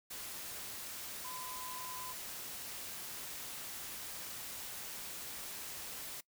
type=tone in noise; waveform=sine; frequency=1013 Hz; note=B5; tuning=44 cents sharp; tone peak=-46 dBFS; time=1.24-2.13 s; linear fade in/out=10 ms; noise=white; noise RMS=-45 dBFS; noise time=0.1-6.21 s; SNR=-4 dB; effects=noise-tail reverb RT60 0.1 s tail -22 dB re dry